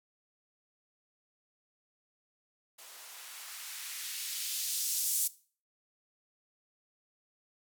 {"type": "noise with band-pass filter sweep", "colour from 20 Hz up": "violet", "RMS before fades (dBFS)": -37, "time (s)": [2.78, 5.28], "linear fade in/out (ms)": 10, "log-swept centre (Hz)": [530, 8100], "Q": 0.9, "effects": ["noise-tail reverb RT60 0.4 s tail -18 dB re dry"]}